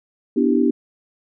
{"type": "chord", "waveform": "sine", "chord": "E minor seventh", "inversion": "second", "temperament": "equal", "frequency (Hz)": [246.9, 293.7, 329.6, 392], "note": ["B3", "D4", "E4", "G4"], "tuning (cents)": [0, 0, 0, 0], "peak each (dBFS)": [-18, -19, -22, -21], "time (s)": [0.36, 0.71], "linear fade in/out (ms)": 10, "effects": []}